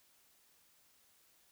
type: silence
effects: white hiss -69 dBFS RMS until 1.51 s